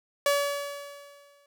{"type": "tone with exponential decay", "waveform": "sawtooth", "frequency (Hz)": 570, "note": "C#5", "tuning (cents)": 48, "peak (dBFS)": -16, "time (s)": [0.26, 1.46], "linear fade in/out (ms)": 2, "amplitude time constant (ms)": 260, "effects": []}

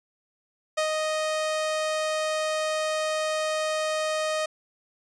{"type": "tone with ADSR envelope", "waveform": "sawtooth", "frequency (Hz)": 622.3, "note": "D#5", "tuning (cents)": 0, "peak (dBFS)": -18, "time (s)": [0.77, 4.46], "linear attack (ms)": 12, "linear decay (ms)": 92, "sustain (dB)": -3, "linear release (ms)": 7, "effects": ["resampled to 22050 Hz"]}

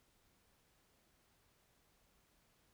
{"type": "silence", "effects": ["pink hiss -74 dBFS RMS until 2.73 s"]}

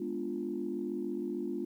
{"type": "chord", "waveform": "sine", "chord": "G# diminished seventh", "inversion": "none", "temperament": "equal", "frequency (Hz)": [207.7, 246.9, 293.7, 349.2], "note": ["G#3", "B3", "D4", "F4"], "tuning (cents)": [0, 0, 0, 0], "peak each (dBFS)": [-40, -39, -39, -36], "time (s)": [0, 1.65], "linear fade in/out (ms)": 5, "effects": ["tanh soft clip ceiling -23 dBFS", "11-bit"]}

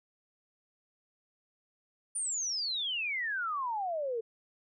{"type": "exponential sweep", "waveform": "sine", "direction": "down", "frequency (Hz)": [9500, 440], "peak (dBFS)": -31, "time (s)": [2.15, 4.21], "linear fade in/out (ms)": 10, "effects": []}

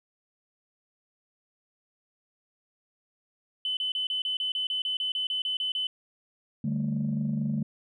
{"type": "tone bursts", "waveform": "sine", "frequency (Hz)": 3025, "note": "F#7", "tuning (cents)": 38, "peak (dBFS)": -26, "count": 15, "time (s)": [3.65, 5.87], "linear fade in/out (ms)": 2, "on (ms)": 120, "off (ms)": 30}
{"type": "chord", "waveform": "sine", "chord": "D suspended fourth", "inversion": "none", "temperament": "just", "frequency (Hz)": [146.83, 195.78, 220.2], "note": ["D3", "G3", "A3"], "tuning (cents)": [0, -2, 2], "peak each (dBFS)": [-29, -32, -28], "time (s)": [6.64, 7.63], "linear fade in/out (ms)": 5}
{"effects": ["tanh soft clip ceiling -20 dBFS"]}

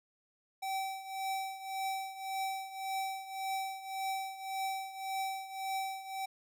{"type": "tone with tremolo", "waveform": "square", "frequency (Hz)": 771, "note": "G5", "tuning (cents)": -29, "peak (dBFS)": -33, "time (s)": [0.62, 6.26], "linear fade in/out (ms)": 10, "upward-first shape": "triangle", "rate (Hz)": 1.8, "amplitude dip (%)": 80, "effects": []}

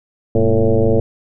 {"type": "tone with frequency modulation", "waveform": "sine", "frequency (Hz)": 230, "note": "A#3", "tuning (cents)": -23, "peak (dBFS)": -10, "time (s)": [0.35, 1], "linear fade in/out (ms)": 2, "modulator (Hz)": 109, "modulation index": 3.1, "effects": []}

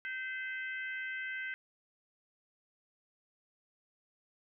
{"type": "harmonic tone with a mistuned harmonic", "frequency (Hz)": 518, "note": "C5", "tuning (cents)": -17, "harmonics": [3, 4, 5, 6], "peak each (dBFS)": [-39, -41, -48, -54], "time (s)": [0.05, 1.54], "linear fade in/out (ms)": 0, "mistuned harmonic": 4, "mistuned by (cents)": -20, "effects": []}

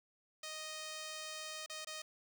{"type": "tone with dropouts", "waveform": "5% pulse", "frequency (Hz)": 622.3, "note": "D#5", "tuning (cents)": 0, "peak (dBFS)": -32, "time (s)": [0.43, 2.02], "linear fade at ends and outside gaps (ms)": 5, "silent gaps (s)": [[1.662, 1.697], [1.848, 1.87]], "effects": []}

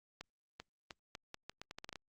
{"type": "accelerating click train", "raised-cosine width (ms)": 0.2, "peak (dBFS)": -28, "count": 13, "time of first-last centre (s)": [0.21, 1.957], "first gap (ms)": 390, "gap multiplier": 0.79, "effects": ["Opus 48 kbps"]}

